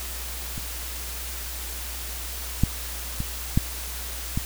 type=clicks; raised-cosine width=5 ms; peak=-20 / -6 / -16 / -6 / -12 dBFS; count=5; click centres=0.579 / 2.636 / 3.204 / 3.575 / 4.375 s; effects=added 60 Hz sine -35 dBFS peak until 4.45 s + white hiss -35 dBFS RMS until 4.45 s